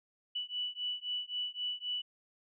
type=beating tone pair; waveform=sine; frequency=2960 / 2963.8 Hz; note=F#7 / F#7; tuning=0 / +2 cents; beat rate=3.8 Hz; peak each=-38 / -38 dBFS; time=0.35-2.02 s; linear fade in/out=10 ms; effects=none